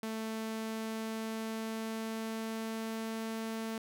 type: tone with pitch glide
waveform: sawtooth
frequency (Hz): 221.3 to 223.4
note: A3 to A3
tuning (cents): +10 to +27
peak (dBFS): -32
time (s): 0.03-3.78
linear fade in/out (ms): 2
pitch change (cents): +17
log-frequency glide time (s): 0.24-3.28
effects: none